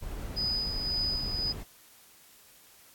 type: noise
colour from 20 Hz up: brown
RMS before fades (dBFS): -37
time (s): 0.01-1.64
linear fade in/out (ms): 20
type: tone with tremolo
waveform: sine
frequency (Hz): 4978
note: D#8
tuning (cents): 0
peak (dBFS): -27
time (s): 0.36-1.53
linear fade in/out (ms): 20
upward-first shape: sine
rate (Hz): 1.9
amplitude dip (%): 50
effects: white hiss -57 dBFS RMS until 2.94 s + AAC 64 kbps